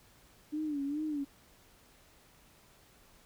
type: tone with vibrato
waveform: sine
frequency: 293.7 Hz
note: D4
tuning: in tune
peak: -32 dBFS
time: 0.52-1.25 s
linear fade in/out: 20 ms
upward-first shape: sine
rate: 2.4 Hz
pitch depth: 100 cents each way
effects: pink hiss -62 dBFS RMS until 3.25 s